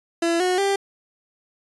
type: tone with pitch steps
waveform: 30% pulse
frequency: 336.6 / 365 / 395.7 Hz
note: E4 / F#4 / G4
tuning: +36 / -24 / +16 cents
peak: -16 dBFS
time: 0.22-0.76 s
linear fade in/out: 5 ms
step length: 180 ms
effects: resampled to 24000 Hz